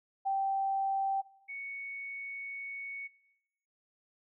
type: tone pair in turn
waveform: sine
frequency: 780 / 2222 Hz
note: G5 / C#7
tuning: -9 / +4 cents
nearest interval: octave + tritone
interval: 1813 cents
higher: second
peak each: -28 / -39 dBFS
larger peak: first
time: 0.25-1.22 / 1.48-3.08 s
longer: second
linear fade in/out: 20 ms
effects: noise-tail reverb RT60 0.9 s tail -20 dB re dry